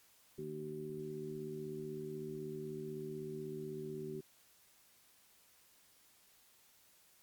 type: harmonic tone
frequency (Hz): 76.1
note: D#2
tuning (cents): -38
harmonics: 2 / 3 / 4 / 5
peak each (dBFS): -48 / -49 / -52 / -43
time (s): 0.38-4.21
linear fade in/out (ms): 10
effects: white hiss -67 dBFS RMS until 7.22 s + Opus 48 kbps